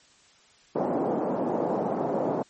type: band-pass noise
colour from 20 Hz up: white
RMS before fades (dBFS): -27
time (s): 0.75-2.43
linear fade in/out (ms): 10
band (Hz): 170 to 730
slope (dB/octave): 24
effects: white hiss -58 dBFS RMS until 2.49 s + MP3 32 kbps